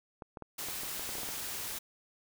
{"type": "clicks", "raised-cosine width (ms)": 1, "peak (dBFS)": -29, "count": 11, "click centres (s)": [0.222, 0.372, 0.423, 0.686, 0.834, 0.995, 1.091, 1.154, 1.184, 1.233, 1.289]}
{"type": "noise", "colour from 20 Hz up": "white", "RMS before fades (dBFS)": -39, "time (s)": [0.58, 1.79], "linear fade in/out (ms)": 10}
{"effects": []}